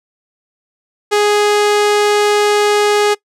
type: tone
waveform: sawtooth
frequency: 415.3 Hz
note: G#4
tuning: in tune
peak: -6 dBFS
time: 1.11-3.15 s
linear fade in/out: 20 ms
effects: noise-tail reverb RT60 0.1 s tail -22 dB re dry + low-pass 9000 Hz 12 dB/octave

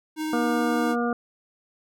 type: tone with vibrato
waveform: square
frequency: 311.1 Hz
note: D#4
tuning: in tune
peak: -27 dBFS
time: 0.16-0.96 s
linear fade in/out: 50 ms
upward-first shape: sine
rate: 18 Hz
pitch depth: 9 cents each way
type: harmonic tone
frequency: 238.4 Hz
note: A#3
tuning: 39 cents sharp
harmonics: 1 / 2 / 3 / 5 / 6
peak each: -25 / -28 / -30 / -32 / -33 dBFS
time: 0.33-1.13 s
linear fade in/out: 2 ms
effects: none

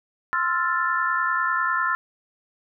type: chord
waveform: sine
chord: F major seventh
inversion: second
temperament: equal with one note detuned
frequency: 1046.5 / 1326.9 / 1396.9 / 1760 Hz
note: C6 / E6 / F6 / A6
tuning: 0 / +11 / 0 / 0 cents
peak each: -26 dBFS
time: 0.33-1.95 s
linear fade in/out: 0 ms
effects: none

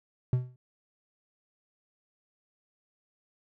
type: tone with exponential decay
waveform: triangle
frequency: 125.5 Hz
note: B2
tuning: 28 cents sharp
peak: -17 dBFS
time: 0.33-0.56 s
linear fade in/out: 2 ms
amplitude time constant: 50 ms
effects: none

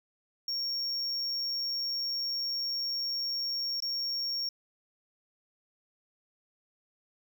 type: tone with dropouts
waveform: triangle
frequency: 5530 Hz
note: F8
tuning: 18 cents flat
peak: -29 dBFS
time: 0.48-4.49 s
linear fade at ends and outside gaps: 2 ms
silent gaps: 3.803-3.823 s
effects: none

